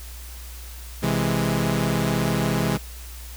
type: chord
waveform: sawtooth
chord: C augmented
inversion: none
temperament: equal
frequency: 130.81 / 164.81 / 207.7 Hz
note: C3 / E3 / G#3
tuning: 0 / 0 / 0 cents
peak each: -21 dBFS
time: 1.02-2.78 s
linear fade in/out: 20 ms
effects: added 60 Hz sine -36 dBFS peak until 3.36 s + white hiss -43 dBFS RMS until 3.36 s